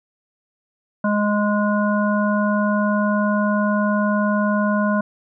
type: harmonic tone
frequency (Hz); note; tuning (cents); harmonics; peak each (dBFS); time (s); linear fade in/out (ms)
207.7; G#3; 0; 1 / 3 / 5 / 7; -18 / -23 / -25 / -26; 1.04-5.01; 5
effects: none